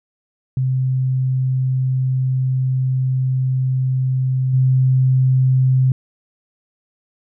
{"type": "tone with level steps", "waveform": "sine", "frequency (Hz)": 130, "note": "C3", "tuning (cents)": -11, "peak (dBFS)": [-15, -11], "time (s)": [0.57, 5.92], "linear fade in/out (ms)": 2, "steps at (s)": 4.53, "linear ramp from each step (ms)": 10, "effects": []}